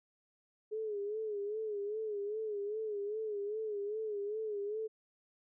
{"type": "tone with vibrato", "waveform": "sine", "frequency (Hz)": 420.9, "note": "G#4", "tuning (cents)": 23, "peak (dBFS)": -35, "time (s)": [0.71, 4.88], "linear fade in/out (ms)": 20, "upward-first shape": "sine", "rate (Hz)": 2.5, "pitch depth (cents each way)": 82, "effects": []}